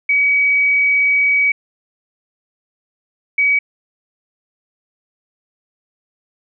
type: tone pair in turn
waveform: sine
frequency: 2269 / 2269 Hz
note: C#7 / C#7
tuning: +40 / +40 cents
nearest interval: unison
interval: 0 cents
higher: neither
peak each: -11 dBFS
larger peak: neither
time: 0.09-1.52 / 3.38-3.59 s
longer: first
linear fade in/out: 5 ms
effects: none